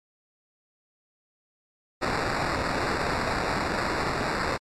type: noise with sample-and-hold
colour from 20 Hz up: blue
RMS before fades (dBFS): -27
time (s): 2.01-4.58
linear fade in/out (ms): 20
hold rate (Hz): 3150
effects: low-pass 6000 Hz 12 dB/octave + MP3 96 kbps